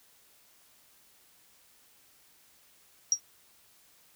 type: tone with exponential decay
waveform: sine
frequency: 5680 Hz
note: F8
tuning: 28 cents sharp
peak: -17 dBFS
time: 3.12-3.2 s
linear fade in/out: 1 ms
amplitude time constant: 16 ms
effects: white hiss -62 dBFS RMS until 4.15 s